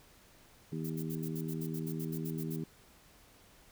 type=harmonic tone; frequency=79.9 Hz; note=D#2; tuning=47 cents sharp; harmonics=2 / 3 / 4 / 5; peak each=-37 / -41 / -43 / -45 dBFS; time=0.72-2.64 s; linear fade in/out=5 ms
type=noise bursts; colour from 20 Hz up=violet; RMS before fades=-46 dBFS; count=14; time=0.84-2.565 s; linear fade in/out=10 ms; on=61 ms; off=67 ms
effects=pink hiss -61 dBFS RMS until 3.71 s